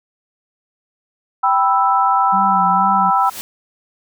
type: chord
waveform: sine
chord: E minor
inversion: first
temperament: equal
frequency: 784 / 987.8 / 1318.5 Hz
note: G5 / B5 / E6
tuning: 0 / 0 / 0 cents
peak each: -16 dBFS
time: 1.43-3.3 s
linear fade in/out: 10 ms
type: tone with vibrato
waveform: sine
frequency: 188 Hz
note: F#3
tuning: 28 cents sharp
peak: -22 dBFS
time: 2.32-3.11 s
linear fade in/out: 20 ms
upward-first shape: sine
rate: 2.1 Hz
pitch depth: 68 cents each way
type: noise with exponential growth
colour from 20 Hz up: white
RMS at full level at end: -26 dBFS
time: 3.06-3.41 s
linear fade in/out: 0 ms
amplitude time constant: 74 ms
effects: none